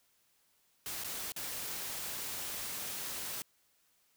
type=noise with dropouts; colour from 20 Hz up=white; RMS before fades=-40 dBFS; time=0.86-3.42 s; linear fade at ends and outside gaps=0 ms; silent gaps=1.037-1.045 / 1.32-1.363 s; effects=white hiss -72 dBFS RMS until 4.16 s